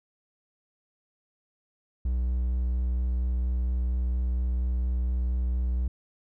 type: tone with vibrato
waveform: triangle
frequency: 61.74 Hz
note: B1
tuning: in tune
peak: -22 dBFS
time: 2.05-5.88 s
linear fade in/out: 5 ms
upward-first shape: square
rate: 4.3 Hz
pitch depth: 9 cents each way
effects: none